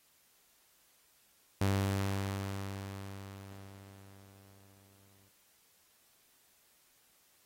sawtooth tone with exponential decay, 98 Hz, G2, in tune, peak -23 dBFS, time 1.61-5.29 s, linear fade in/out 5 ms, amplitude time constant 800 ms, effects white hiss -68 dBFS RMS until 7.45 s + AAC 48 kbps

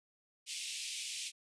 pink band-pass noise, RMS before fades -42 dBFS, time 0.46-1.32 s, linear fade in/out 50 ms, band 2400 to 9600 Hz, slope 48 dB/octave, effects none

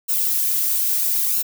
violet noise with flanger, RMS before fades -20 dBFS, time 0.08-1.43 s, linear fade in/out 20 ms, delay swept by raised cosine 0.73 to 4.63 ms, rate 0.77 Hz, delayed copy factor +0.8, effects none

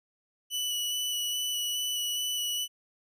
sawtooth tone with vibrato, 2960 Hz, F#7, in tune, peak -26 dBFS, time 0.5-2.68 s, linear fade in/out 50 ms, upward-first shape square, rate 2.4 Hz, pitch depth 10 cents each way, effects none

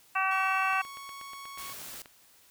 harmonic tone, 381.9 Hz, G4, 45 cents flat, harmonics 2 / 3 / 4 / 5 / 6 / 7, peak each -32 / -29 / -32 / -38 / -39 / -32 dBFS, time 0.15-0.82 s, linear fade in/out 10 ms
sawtooth tone, 1108.7 Hz, C#6, in tune, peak -38 dBFS, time 0.31-1.73 s, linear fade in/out 2 ms
click train, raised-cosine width 0.3 ms, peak -32 dBFS, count 12, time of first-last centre 0.73-2.059 s, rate 8.28 Hz
white noise, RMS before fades -43 dBFS, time 1.58-2.02 s, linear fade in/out 2 ms
effects white hiss -60 dBFS RMS until 2.5 s

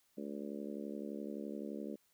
harmonic tone, 71.7 Hz, D2, 41 cents flat, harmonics 3 / 4 / 5 / 6 / 7 / 8, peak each -44 / -46 / -48 / -50 / -51 / -52 dBFS, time 0.17-1.96 s, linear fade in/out 10 ms, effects white hiss -74 dBFS RMS until 2.13 s

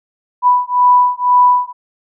sine beating tone pair, 987.8 / 989.8 Hz, B5 / B5, 0 / +4 cents, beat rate 2 Hz, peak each -11 dBFS, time 0.42-1.73 s, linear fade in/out 50 ms, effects none

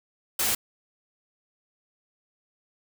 white noise, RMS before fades -25 dBFS, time 0.39-0.55 s, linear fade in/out 5 ms, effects none

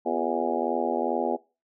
harmonic tone with a mistuned harmonic, 82.41 Hz, E2, in tune, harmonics 3 / 4 / 5 / 6 / 7 / 8 / 9 / 10, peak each -32 / -32 / -32 / -32 / -32 / -32 / -32 / -32 dBFS, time 0.05-1.37 s, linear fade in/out 20 ms, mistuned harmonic 4, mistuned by +73 cents, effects noise-tail reverb RT60 0.3 s tail -22 dB re dry

